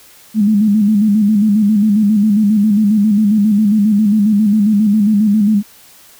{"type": "tone with vibrato", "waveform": "sine", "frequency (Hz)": 209.7, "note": "G#3", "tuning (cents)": 17, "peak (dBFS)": -8, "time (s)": [0.34, 5.63], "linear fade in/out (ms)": 50, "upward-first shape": "square", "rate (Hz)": 7.4, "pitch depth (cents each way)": 63, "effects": ["white hiss -43 dBFS RMS until 6.19 s"]}